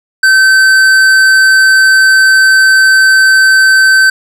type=tone with tanh clipping; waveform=sine; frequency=1542 Hz; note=G6; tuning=29 cents flat; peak=-5 dBFS; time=0.23-4.1 s; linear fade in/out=5 ms; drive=13 dB; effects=none